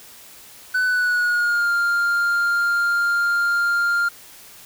triangle tone with pitch glide, 1500 to 1399.5 Hz, F#6 to F6, +23 to +3 cents, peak -15 dBFS, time 0.74-4.09 s, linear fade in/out 10 ms, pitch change -120 cents, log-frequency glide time 0.86-1.71 s, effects white hiss -44 dBFS RMS until 4.65 s

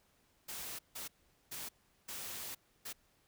white noise bursts at uneven times, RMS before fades -44 dBFS, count 5, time 0.48-0.79 / 0.95-1.08 / 1.51-1.69 / 2.08-2.55 / 2.85-2.93 s, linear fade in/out 10 ms, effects pink hiss -72 dBFS RMS until 3.27 s

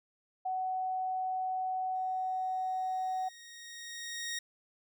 sine tone, 748 Hz, F#5, 19 cents sharp, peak -31 dBFS, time 0.45-3.29 s, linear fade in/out 10 ms
15% pulse tone with exponential growth, 1872 Hz, A#6, 7 cents sharp, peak -28 dBFS, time 1.95-4.39 s, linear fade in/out 5 ms, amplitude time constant 530 ms
effects none

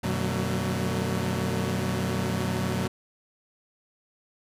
sawtooth tone cluster, 90.4 / 122.7 / 150 / 187.5 / 225.8 Hz, F#2 / B2 / D3 / F#3 / A3, -40 / -11 / +37 / +23 / +45 cents, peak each -29 / -27 / -31 / -26 / -30 dBFS, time 0.03-2.88 s, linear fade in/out 10 ms, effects resampled to 32000 Hz

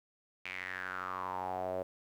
sawtooth tone with band-pass filter sweep, 92.5 Hz, F#2, in tune, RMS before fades -39 dBFS, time 0.45-1.83 s, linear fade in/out 5 ms, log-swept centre 2400 to 560 Hz, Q 5.9, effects 11-bit

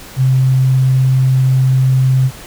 sine tone, 130.81 Hz, C3, in tune, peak -8 dBFS, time 0.16-2.31 s, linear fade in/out 50 ms, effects pink hiss -34 dBFS RMS until 2.46 s

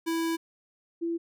square / sine tone pair in turn, 329.6 / 336.1 Hz, E4 / E4, 0 / +34 cents, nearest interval unison, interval 34 cents, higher second, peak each -27 / -27 dBFS, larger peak neither, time 0.06-0.37 / 1.01-1.18 s, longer first, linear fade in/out 20 ms, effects none

